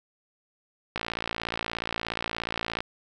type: click train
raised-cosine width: 0.3 ms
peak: -13 dBFS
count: 106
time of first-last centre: 0.96-2.805 s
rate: 56.9 Hz
effects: none